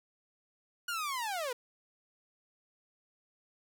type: linear sweep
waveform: sawtooth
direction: down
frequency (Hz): 1457 to 466.2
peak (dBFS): -30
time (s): 0.88-1.53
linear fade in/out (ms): 5
effects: none